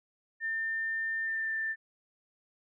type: tone with pitch glide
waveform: sine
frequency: 1800 to 1780.4 Hz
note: A6 to A6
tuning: +39 to +20 cents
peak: -30 dBFS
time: 0.4-1.76 s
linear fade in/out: 50 ms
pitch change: -19 cents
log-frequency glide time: 1.21-1.55 s
effects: none